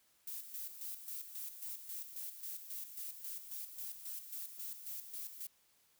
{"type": "noise with tremolo", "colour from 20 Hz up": "violet", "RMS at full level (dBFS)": -44, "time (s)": [0.27, 5.47], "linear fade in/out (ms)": 5, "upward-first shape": "square", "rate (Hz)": 3.7, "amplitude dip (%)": 60, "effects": ["white hiss -72 dBFS RMS until 5.99 s"]}